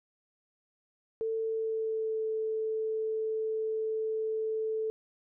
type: tone with pitch glide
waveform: sine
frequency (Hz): 446.4 to 439.2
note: A4 to A4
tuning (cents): +25 to -3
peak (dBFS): -29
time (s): 1.21-4.9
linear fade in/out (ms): 0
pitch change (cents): -28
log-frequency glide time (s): 1.37-2.25
effects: none